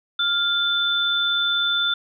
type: tone pair together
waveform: sine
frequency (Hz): 1400 / 3528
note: F6 / A7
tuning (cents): +4 / +4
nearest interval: octave + major third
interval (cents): 1600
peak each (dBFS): -23 / -20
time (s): 0.19-1.94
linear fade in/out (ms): 5
effects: none